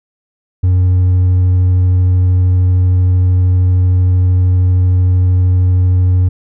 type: tone with hard clipping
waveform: sine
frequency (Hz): 91.3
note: F#2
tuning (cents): -23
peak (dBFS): -8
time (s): 0.63-6.29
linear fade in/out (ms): 10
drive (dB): 2
effects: none